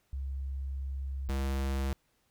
sine / square tone pair in turn, 67.6 / 67.6 Hz, C#2 / C#2, -43 / -43 cents, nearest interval unison, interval 0 cents, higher neither, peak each -33 / -30 dBFS, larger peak second, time 0.13-1.29 / 1.29-1.93 s, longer first, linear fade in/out 0 ms, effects pink hiss -73 dBFS RMS until 2.3 s

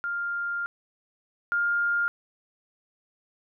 sine tone pair in turn, 1400 / 1407.1 Hz, F6 / F6, +4 / +13 cents, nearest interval unison, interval 9 cents, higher second, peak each -27 / -22 dBFS, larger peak second, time 0.04-0.66 / 1.52-2.08 s, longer first, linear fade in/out 0 ms, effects none

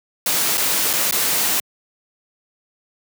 white noise with dropouts, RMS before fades -19 dBFS, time 0.26-1.6 s, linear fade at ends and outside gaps 2 ms, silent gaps 0.573-0.578 / 0.931-0.935 / 1.111-1.123 s, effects high-pass 150 Hz 12 dB/octave

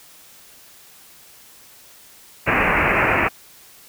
white low-pass noise, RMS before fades -18 dBFS, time 2.46-3.29 s, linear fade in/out 20 ms, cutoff 2600 Hz, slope 96 dB/octave, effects white hiss -47 dBFS RMS until 3.88 s

